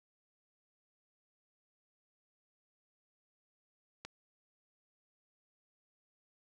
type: click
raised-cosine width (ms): 0.2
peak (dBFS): -26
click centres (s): 4.05
effects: none